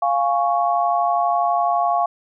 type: chord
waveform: sine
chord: Db major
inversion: first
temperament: equal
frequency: 698.5 / 830.6 / 1108.7 Hz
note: F5 / Ab5 / Db6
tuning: 0 / 0 / 0 cents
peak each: -18 / -23 / -22 dBFS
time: 0.02-2.06 s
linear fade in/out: 5 ms
effects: none